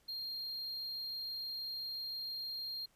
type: tone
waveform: triangle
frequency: 4211 Hz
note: C8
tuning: 10 cents sharp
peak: -38 dBFS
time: 0.08-2.86 s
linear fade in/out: 10 ms
effects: pink hiss -71 dBFS RMS until 2.95 s + resampled to 32000 Hz